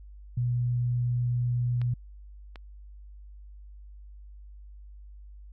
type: tone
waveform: sine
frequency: 122 Hz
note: B2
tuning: 21 cents flat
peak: -24 dBFS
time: 0.37-1.94 s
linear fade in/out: 5 ms
type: clicks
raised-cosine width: 0.3 ms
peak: -28 dBFS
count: 2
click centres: 1.816 / 2.558 s
effects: added 50 Hz sine -44 dBFS peak until 5.52 s